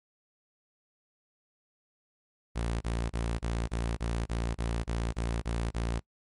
sawtooth tone bursts, 57.4 Hz, A#1, 26 cents flat, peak -25 dBFS, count 12, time 2.55-6 s, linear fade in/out 20 ms, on 260 ms, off 30 ms, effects noise-tail reverb RT60 0.1 s tail -23 dB re dry + MP3 48 kbps

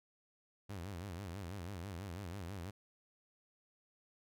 sawtooth tone with vibrato, 92.5 Hz, F#2, in tune, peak -39 dBFS, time 0.69-2.71 s, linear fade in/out 10 ms, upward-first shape sine, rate 6.1 Hz, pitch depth 190 cents each way, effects none

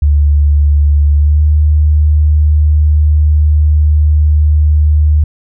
sine tone with pitch glide, 73 to 75.53 Hz, D2 to D2, -10 to +49 cents, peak -5 dBFS, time 0.02-5.24 s, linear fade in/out 5 ms, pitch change +59 cents, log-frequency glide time 1.16-1.41 s, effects none

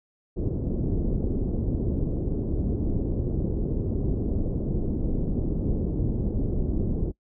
pink low-pass noise, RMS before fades -26 dBFS, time 0.36-7.12 s, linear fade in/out 20 ms, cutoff 410 Hz, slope 24 dB/octave, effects noise-tail reverb RT60 0.1 s tail -23 dB re dry

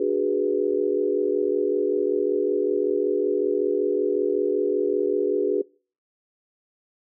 sine chord, G# half-diminished seventh, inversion second, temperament equal with one note detuned, 293.7 / 370 / 415.3 / 490.2 Hz, D4 / F#4 / G#4 / B4, 0 / 0 / 0 / -13 cents, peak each -29 / -24 / -23 / -28 dBFS, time 0-5.62 s, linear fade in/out 5 ms, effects noise-tail reverb RT60 0.4 s tail -24 dB re dry

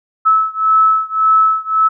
sine beating tone pair, 1301 / 1302.8 Hz, E6 / E6, -23 / -21 cents, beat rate 1.8 Hz, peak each -12 / -13 dBFS, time 0.25-1.89 s, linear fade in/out 20 ms, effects none

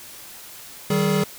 square tone cluster, 155.5 / 193.2 / 421 Hz, D#3 / G3 / G#4, -1 / -25 / +24 cents, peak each -24 / -22 / -24 dBFS, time 0.9-1.24 s, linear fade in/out 5 ms, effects white hiss -41 dBFS RMS until 1.38 s

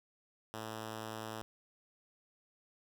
5% pulse tone, 110 Hz, A2, in tune, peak -30 dBFS, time 0.54-1.42 s, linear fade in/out 0 ms, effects none

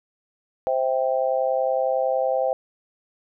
sine chord, C major, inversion none, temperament just, 523.3 / 654.1 / 784.9 Hz, C5 / E5 / G5, 0 / -14 / +2 cents, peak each -22 / -25 / -26 dBFS, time 0.67-2.53 s, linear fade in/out 0 ms, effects none

